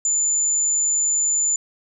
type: tone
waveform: sine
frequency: 7050 Hz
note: A8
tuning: 2 cents sharp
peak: -17 dBFS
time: 0.05-1.56 s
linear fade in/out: 2 ms
effects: none